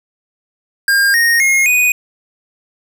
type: tone with pitch steps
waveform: square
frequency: 1609 / 1859 / 2148 / 2481 Hz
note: G6 / A#6 / C7 / D#7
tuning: +45 / -5 / +45 / -6 cents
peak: -10 dBFS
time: 0.88-1.92 s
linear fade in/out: 2 ms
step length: 260 ms
effects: none